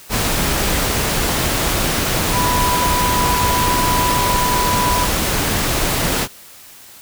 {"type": "tone in noise", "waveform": "sine", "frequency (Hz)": 987.8, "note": "B5", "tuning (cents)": 0, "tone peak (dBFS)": -17, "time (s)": [2.32, 5.08], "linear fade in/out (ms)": 50, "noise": "pink", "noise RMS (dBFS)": -18, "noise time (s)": [0.09, 6.28], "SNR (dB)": -2, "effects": ["white hiss -41 dBFS RMS until 7.01 s"]}